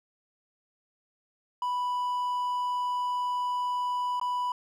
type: tone with dropouts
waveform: triangle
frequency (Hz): 987.8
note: B5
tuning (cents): 0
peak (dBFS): -25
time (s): 1.62-4.52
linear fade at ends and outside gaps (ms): 2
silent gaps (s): 4.198-4.213
effects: none